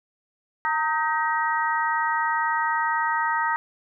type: tone cluster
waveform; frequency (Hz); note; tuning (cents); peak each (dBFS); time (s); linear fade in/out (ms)
sine; 922 / 1262 / 1560 / 1898; A#5 / D#6 / G6 / A#6; -19 / +24 / -9 / +31; -24 / -27 / -30 / -28; 0.65-3.56; 0
effects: none